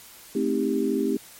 sine chord, A half-diminished seventh, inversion none, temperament just, 220 / 264 / 316.8 / 396 Hz, A3 / C4 / Eb4 / G4, 0 / +16 / +31 / +18 cents, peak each -28 / -26 / -28 / -26 dBFS, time 0.35-1.17 s, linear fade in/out 5 ms, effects white hiss -47 dBFS RMS until 1.39 s + MP3 64 kbps

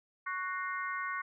harmonic tone with a mistuned harmonic, 370 Hz, F#4, in tune, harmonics 3 / 4 / 5 / 6, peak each -37 / -39 / -41 / -43 dBFS, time 0.26-1.22 s, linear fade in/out 10 ms, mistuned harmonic 6, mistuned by -88 cents, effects none

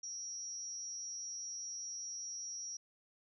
sine tone with amplitude modulation, 5670 Hz, F8, 25 cents sharp, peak -38 dBFS, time 0.03-2.77 s, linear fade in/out 5 ms, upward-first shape sine, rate 275 Hz, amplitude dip 70%, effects none

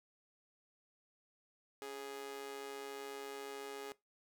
sawtooth tone with amplitude modulation, 415.3 Hz, G#4, in tune, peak -37 dBFS, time 1.82-3.92 s, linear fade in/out 0 ms, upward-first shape sine, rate 134 Hz, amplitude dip 75%, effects noise-tail reverb RT60 0.2 s tail -20 dB re dry

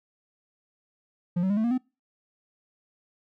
triangle tone with pitch steps, 175.3 / 188.97 / 203.7 / 219.6 / 236.7 / 255.2 Hz, F3 / F#3 / G#3 / A3 / A#3 / C4, +7 / +37 / -33 / -3 / +27 / -43 cents, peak -20 dBFS, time 1.36-1.78 s, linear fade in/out 10 ms, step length 70 ms, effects noise-tail reverb RT60 0.3 s tail -25 dB re dry

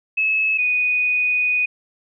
sine tone pair in turn, 2590 / 2482 Hz, E7 / D#7, -31 / -5 cents, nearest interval minor second, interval 74 cents, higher first, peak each -16 dBFS, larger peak neither, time 0.17-0.58 / 0.58-1.66 s, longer second, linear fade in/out 10 ms, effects none

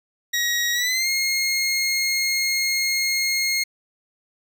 20% pulse tone with pitch glide, 1900 to 2145 Hz, A#6 to C7, +33 to +42 cents, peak -15 dBFS, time 0.33-3.64 s, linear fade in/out 10 ms, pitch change +209 cents, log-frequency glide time 0.73-1.09 s, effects none

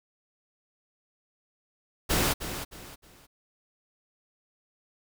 pink noise with echo, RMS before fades -25 dBFS, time 2.09-2.34 s, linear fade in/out 20 ms, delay 310 ms, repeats 3, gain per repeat -10 dB, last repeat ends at 3.27 s, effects none

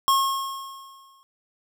square tone with exponential decay, 1084 Hz, C#6, 39 cents flat, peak -16 dBFS, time 0.08-1.23 s, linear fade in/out 0 ms, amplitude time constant 250 ms, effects none

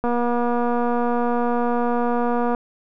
click train, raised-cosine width 1 ms, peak -10 dBFS, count 603, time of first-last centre 0.04-2.548 s, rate 240 Hz, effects none

